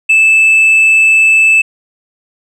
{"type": "tone with tanh clipping", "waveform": "sine", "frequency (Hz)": 2628, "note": "E7", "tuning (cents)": -6, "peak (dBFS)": -5, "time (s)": [0.09, 1.62], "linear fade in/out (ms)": 10, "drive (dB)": 2, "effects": []}